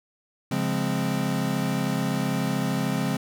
square chord, Db major seventh, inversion none, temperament equal, 138.59 / 174.61 / 207.7 / 261.6 Hz, Db3 / F3 / Ab3 / C4, 0 / 0 / 0 / 0 cents, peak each -30 dBFS, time 0.51-3.17 s, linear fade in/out 5 ms, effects none

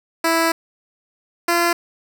10% pulse tone pair in turn, 329.6 / 343 Hz, E4 / F4, 0 / -31 cents, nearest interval minor second, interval 69 cents, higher second, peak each -7 dBFS, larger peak neither, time 0.24-0.52 / 1.48-1.73 s, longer first, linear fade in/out 5 ms, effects none

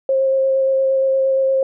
sine tone with vibrato, 534 Hz, C5, 35 cents sharp, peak -13 dBFS, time 0.09-1.63 s, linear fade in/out 2 ms, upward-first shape square, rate 8.6 Hz, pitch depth 8 cents each way, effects none

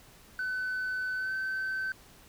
sine tone with pitch glide, 1510 to 1538.2 Hz, F#6 to G6, +35 to -33 cents, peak -28 dBFS, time 0.39-1.92 s, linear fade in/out 2 ms, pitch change +32 cents, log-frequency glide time 1.16-1.33 s, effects tanh soft clip ceiling -29 dBFS + pink hiss -56 dBFS RMS until 2.28 s

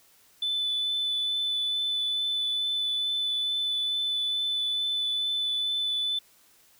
sine tone with vibrato, 3498 Hz, A7, 11 cents flat, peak -24 dBFS, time 0.42-6.19 s, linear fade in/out 5 ms, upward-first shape sine, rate 2.3 Hz, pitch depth 9 cents each way, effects tanh soft clip ceiling -22 dBFS + white hiss -60 dBFS RMS until 6.79 s

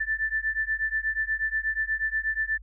sine beating tone pair, 1760 / 1768.3 Hz, A6 / A6, 0 / +8 cents, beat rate 8.3 Hz, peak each -28 dBFS, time 0-2.58 s, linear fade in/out 10 ms, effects added 50 Hz sine -43 dBFS peak until 2.62 s

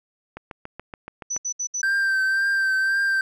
click train, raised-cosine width 0.5 ms, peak -20 dBFS, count 8, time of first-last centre 0.37-1.364 s, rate 7.04 Hz
sine tone bursts, 5970 Hz, F#8, 15 cents sharp, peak -24 dBFS, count 4, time 1.3-1.818 s, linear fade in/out 10 ms, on 80 ms, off 66 ms
triangle tone with vibrato, 1568 Hz, G6, in tune, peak -17 dBFS, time 1.83-3.21 s, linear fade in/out 2 ms, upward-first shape triangle, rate 1.9 Hz, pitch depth 32 cents each way
effects none

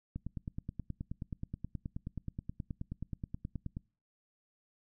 click train, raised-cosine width 5 ms, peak -26 dBFS, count 35, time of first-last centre 0.16-3.769 s, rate 9.42 Hz, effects noise-tail reverb RT60 0.4 s tail -26 dB re dry

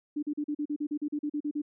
sine tone bursts, 295.6 Hz, D4, 11 cents sharp, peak -28 dBFS, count 14, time 0.16-1.619 s, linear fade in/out 10 ms, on 68 ms, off 39 ms, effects none

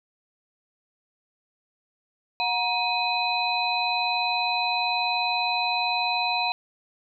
sine tone cluster, 725 / 946 / 2513 / 4010 Hz, F#5 / A#5 / D#7 / B7, -35 / +25 / +17 / +26 cents, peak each -28 dBFS, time 2.4-6.52 s, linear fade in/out 0 ms, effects none

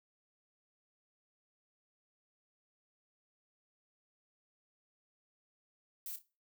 violet noise with echo, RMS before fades -43 dBFS, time 6.06-6.16 s, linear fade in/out 2 ms, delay 29 ms, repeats 2, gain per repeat -11 dB, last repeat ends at 6.218 s, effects noise-tail reverb RT60 0.3 s tail -18 dB re dry

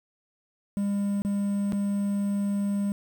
triangle tone with dropouts, 201.4 Hz, G3, 47 cents sharp, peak -22 dBFS, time 0.77-2.92 s, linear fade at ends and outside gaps 0 ms, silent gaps 1.22-1.249 / 1.722-1.731 s, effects 8-bit

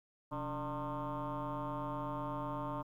sine tone with frequency modulation, 596 Hz, D5, 25 cents sharp, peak -35 dBFS, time 0.31-2.83 s, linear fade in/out 20 ms, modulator 155 Hz, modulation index 3.6, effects tanh soft clip ceiling -33 dBFS + 12-bit

